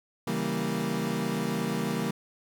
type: chord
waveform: 30% pulse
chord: C# diminished seventh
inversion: none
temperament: equal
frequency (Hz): 138.59 / 164.81 / 196 / 233.1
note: C#3 / E3 / G3 / Bb3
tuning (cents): 0 / 0 / 0 / 0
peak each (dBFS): -34 / -31 / -30 / -29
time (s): 0.27-2.11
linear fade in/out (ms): 5
effects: none